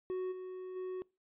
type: tone with level steps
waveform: triangle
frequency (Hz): 370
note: F#4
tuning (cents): 0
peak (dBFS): -32 / -39 / -35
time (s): 0.1-1.02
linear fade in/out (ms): 0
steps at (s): 0.31 / 0.75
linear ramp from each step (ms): 20
effects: noise-tail reverb RT60 0.3 s tail -25 dB re dry + resampled to 8000 Hz